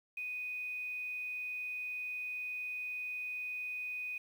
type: tone with quantisation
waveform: sine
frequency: 2489 Hz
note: D#7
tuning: in tune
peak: -37 dBFS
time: 0.17-4.18 s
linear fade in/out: 5 ms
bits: 10
effects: none